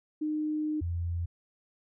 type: tone pair in turn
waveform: sine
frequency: 305.6 / 85.76 Hz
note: D#4 / F2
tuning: -31 / -31 cents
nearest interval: octave + minor seventh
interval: 2200 cents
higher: first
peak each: -28 / -29 dBFS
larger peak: first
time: 0.21-0.81 / 0.81-1.26 s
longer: first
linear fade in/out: 10 ms
effects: none